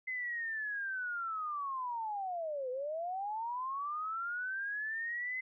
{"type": "linear two-way sweep", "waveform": "sine", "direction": "down then up", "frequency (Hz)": [2055, 493.9, 2055], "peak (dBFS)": -35, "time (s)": [0.07, 5.41], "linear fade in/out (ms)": 10, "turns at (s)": 2.7, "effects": []}